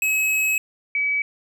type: tone pair in turn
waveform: square / sine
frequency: 2564 / 2283 Hz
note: E7 / D7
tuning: -49 / -50 cents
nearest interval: major second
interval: 201 cents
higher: first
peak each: -19 dBFS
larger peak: neither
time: 0.02-0.58 / 0.95-1.22 s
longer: first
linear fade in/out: 2 ms
effects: none